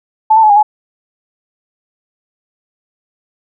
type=tone with pitch steps; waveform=sine; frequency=871 / 892 / 856 / 814 / 848 Hz; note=A5 / A5 / A5 / G#5 / G#5; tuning=-18 / +23 / -48 / -35 / +36 cents; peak=-4 dBFS; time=0.3-0.63 s; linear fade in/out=10 ms; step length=66 ms; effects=none